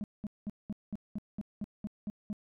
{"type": "tone bursts", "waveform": "sine", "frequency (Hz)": 208.2, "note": "G#3", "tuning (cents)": 5, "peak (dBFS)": -31, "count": 11, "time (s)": [0.01, 2.329], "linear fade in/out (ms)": 0, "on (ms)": 29, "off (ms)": 200, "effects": ["tanh soft clip ceiling -32 dBFS"]}